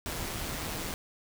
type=noise with amplitude modulation; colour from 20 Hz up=pink; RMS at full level=-34 dBFS; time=0.06-0.94 s; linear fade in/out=0 ms; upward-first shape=sine; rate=162 Hz; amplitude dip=40%; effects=none